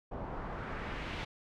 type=noise with low-pass filter sweep; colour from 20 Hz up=pink; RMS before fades=-40 dBFS; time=0.11-1.25 s; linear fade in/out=10 ms; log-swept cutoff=800 to 3200 Hz; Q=1.4; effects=none